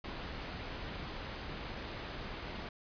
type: low-pass noise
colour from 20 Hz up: pink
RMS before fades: -43 dBFS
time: 0.04-2.69 s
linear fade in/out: 5 ms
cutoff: 4500 Hz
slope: 12 dB/octave
effects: resampled to 11025 Hz